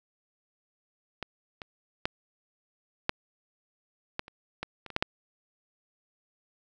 clicks, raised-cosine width 0.3 ms, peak -18 / -23 / -11 / -8 / -14 / -30 / -17 / -26 / -25 / -10 / -8 dBFS, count 11, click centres 1.227 / 1.618 / 2.055 / 3.094 / 4.194 / 4.281 / 4.63 / 4.863 / 4.903 / 4.964 / 5.025 s, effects none

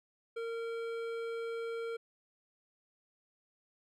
triangle tone with hard clipping, 460 Hz, A#4, 23 cents flat, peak -38 dBFS, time 0.36-1.97 s, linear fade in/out 10 ms, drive 16 dB, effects none

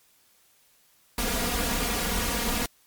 pink noise with comb filter, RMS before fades -27 dBFS, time 1.18-2.66 s, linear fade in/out 2 ms, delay 4.2 ms, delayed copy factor +0.9, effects white hiss -62 dBFS RMS until 2.86 s + MP3 96 kbps

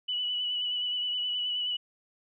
sine tone with vibrato, 2960 Hz, F#7, in tune, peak -28 dBFS, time 0.08-1.77 s, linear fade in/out 10 ms, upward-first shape sine, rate 9.5 Hz, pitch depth 24 cents each way, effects none

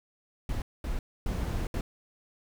brown noise bursts at uneven times, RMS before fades -31 dBFS, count 4, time 0.49-0.62 / 0.84-0.99 / 1.26-1.67 / 1.74-1.81 s, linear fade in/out 2 ms, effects none

